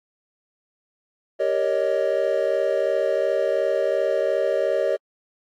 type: chord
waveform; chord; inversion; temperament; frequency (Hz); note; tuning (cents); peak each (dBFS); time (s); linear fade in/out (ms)
triangle; Eb dominant seventh; first; equal with one note detuned; 392 / 466.2 / 559.5 / 622.3; G4 / Bb4 / Db5 / Eb5; 0 / 0 / +16 / 0; -25 / -25 / -21 / -22; 1.39-4.97; 20
effects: AAC 48 kbps